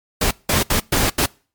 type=noise bursts at uneven times; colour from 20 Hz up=pink; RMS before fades=-17 dBFS; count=5; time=0.21-0.31 / 0.49-0.63 / 0.7-0.8 / 0.92-1.1 / 1.18-1.26 s; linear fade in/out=5 ms; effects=noise-tail reverb RT60 0.4 s tail -25 dB re dry + MP3 96 kbps